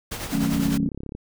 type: noise with tremolo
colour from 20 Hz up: pink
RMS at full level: -29 dBFS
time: 0.11-0.78 s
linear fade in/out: 10 ms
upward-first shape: triangle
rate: 9.9 Hz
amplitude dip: 65%
type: chord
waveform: sine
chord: D# half-diminished seventh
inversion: none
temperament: equal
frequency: 155.56 / 185 / 220 / 277.2 Hz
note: D#3 / F#3 / A3 / C#4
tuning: 0 / 0 / 0 / 0 cents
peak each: -28 / -27 / -25 / -24 dBFS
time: 0.32-0.89 s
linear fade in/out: 10 ms
type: click train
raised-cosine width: 3 ms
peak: -21 dBFS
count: 22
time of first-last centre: 0.54-1.15 s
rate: 34.4 Hz
effects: none